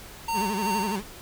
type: tone with tremolo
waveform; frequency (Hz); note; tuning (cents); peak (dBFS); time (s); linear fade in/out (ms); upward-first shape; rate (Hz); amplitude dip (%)
square; 917; A#5; -29; -25; 0.28-0.96; 5; sine; 2.8; 50
type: tone with vibrato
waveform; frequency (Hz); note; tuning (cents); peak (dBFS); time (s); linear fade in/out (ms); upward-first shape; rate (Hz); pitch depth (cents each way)
30% pulse; 202.5; G#3; -43; -25; 0.33-1.03; 50; sine; 12; 140
effects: pink hiss -44 dBFS RMS until 1.21 s